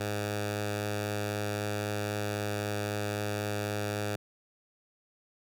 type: tone with notch filter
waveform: 10% pulse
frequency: 103.83 Hz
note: G#2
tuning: in tune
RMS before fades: -33 dBFS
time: 0-4.16 s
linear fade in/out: 5 ms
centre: 250 Hz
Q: 1.6
effects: none